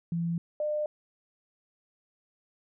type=tone pair in turn; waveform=sine; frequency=168.9 / 601.9 Hz; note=E3 / D5; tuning=+42 / +42 cents; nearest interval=octave + minor seventh; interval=2200 cents; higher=second; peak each=-27 dBFS; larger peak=neither; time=0.12-0.38 / 0.6-0.86 s; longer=neither; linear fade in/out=2 ms; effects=none